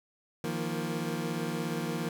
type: chord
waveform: 25% pulse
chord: Eb suspended second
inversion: none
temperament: equal with one note detuned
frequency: 157.46 / 174.61 / 233.1 Hz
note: Eb3 / F3 / Bb3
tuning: +21 / 0 / 0 cents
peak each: -32 dBFS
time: 0.44-2.09 s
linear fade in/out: 2 ms
effects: none